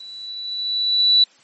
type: tone with level ramp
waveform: sine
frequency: 3951 Hz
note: B7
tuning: in tune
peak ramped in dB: -35 to -9 dBFS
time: 0-1.24 s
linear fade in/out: 5 ms
effects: white hiss -53 dBFS RMS until 1.43 s + MP3 32 kbps